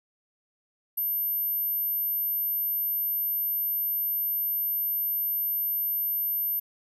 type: tone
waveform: sine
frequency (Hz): 13000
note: G#9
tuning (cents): -38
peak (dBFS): -25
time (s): 0.97-6.6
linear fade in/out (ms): 10
effects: none